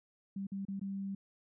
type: tone with dropouts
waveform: sine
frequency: 196 Hz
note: G3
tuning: in tune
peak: -36 dBFS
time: 0.36-1.15 s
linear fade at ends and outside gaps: 5 ms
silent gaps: 0.469-0.518 / 0.652-0.683 / 0.796-0.813 s
effects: none